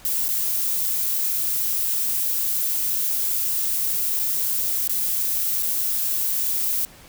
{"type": "noise with dropouts", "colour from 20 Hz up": "violet", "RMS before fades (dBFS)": -23, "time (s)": [0.05, 6.85], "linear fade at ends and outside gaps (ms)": 0, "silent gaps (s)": [[0.282, 0.288], [4.192, 4.197], [4.876, 4.895], [5.625, 5.631]], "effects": ["pink hiss -47 dBFS RMS until 7.08 s"]}